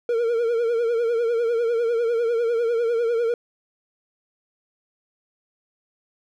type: tone with vibrato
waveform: triangle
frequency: 466.2 Hz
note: A#4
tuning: in tune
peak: -17 dBFS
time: 0.09-3.34 s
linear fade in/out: 2 ms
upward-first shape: triangle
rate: 10 Hz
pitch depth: 79 cents each way
effects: none